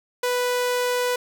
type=tone; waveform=sawtooth; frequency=493.9 Hz; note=B4; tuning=in tune; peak=-17 dBFS; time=0.23-1.16 s; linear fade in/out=5 ms; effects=9-bit